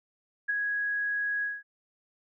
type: tone with ADSR envelope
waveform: sine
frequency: 1661.2 Hz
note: G#6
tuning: in tune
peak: -23 dBFS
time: 0.48-1.63 s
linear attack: 18 ms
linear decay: 15 ms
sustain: -4 dB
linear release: 200 ms
effects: none